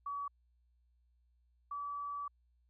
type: tone pair in turn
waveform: sine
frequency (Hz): 1137 / 1149.5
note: C#6 / D6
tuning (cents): +44 / -37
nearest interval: unison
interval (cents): 19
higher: second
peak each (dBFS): -37 / -38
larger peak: first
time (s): 0.06-0.28 / 1.71-2.28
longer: second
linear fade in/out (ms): 5
effects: added 60 Hz sine -69 dBFS peak until 2.69 s